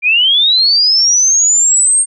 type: linear sweep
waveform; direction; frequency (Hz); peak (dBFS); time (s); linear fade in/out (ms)
sine; up; 2349 to 8690; -7; 0.02-2.06; 50
effects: none